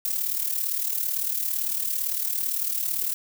violet noise with amplitude modulation, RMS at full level -24 dBFS, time 0.05-3.14 s, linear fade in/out 0 ms, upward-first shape sine, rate 37.8 Hz, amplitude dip 65%, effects none

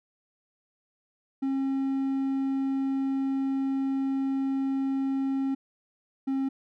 triangle tone pair in turn, 270 / 269 Hz, C#4 / C4, -45 / +48 cents, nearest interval unison, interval 7 cents, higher first, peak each -23 dBFS, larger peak neither, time 1.42-5.55 / 6.27-6.49 s, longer first, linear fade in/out 10 ms, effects none

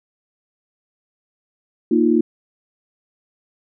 sine chord, Bb suspended fourth, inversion none, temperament equal, 233.1 / 311.1 / 349.2 Hz, Bb3 / Eb4 / F4, 0 / 0 / 0 cents, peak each -17 dBFS, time 1.91-2.21 s, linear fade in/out 5 ms, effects none

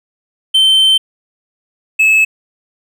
triangle tone pair in turn, 3100 / 2596 Hz, G7 / E7, -20 / -27 cents, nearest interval minor third, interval 307 cents, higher first, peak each -5 dBFS, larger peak neither, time 0.54-0.98 / 1.99-2.25 s, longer first, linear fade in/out 10 ms, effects none

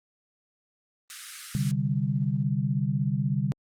white high-pass noise, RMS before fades -38 dBFS, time 1.1-1.71 s, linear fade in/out 0 ms, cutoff 1200 Hz, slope 96 dB/octave
sine chord, C suspended second, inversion none, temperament just, 130.81 / 147.16 / 196.22 Hz, C3 / D3 / G3, 0 / +4 / +2 cents, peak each -28 / -27 / -29 dBFS, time 1.55-3.52 s, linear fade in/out 0 ms
effects low-pass 10000 Hz 12 dB/octave + Opus 24 kbps

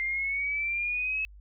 sine exponential sweep, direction up, 2093 to 2590 Hz, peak -27 dBFS, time 0-1.25 s, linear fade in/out 0 ms, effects added 50 Hz sine -47 dBFS peak until 1.4 s

